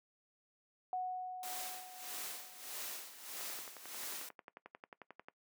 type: tone with exponential decay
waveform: sine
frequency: 737 Hz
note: F#5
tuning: 7 cents flat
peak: -34 dBFS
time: 0.93-3.14 s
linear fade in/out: 1 ms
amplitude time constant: 480 ms
type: noise with tremolo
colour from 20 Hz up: white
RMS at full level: -43 dBFS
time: 1.43-4.29 s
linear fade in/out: 2 ms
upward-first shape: sine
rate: 1.6 Hz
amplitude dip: 75%
type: click train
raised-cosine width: 0.5 ms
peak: -34 dBFS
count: 22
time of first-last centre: 3.41-5.285 s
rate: 11.2 Hz
effects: noise-tail reverb RT60 0.1 s tail -19 dB re dry + high-pass 300 Hz 12 dB/octave